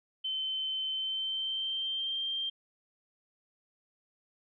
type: tone with pitch glide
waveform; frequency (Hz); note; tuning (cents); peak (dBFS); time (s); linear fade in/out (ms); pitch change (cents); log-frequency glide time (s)
sine; 3076 to 3170; G7 to G7; -33 to +19; -31; 0.24-2.5; 10; +52; 0.91-2.2
effects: none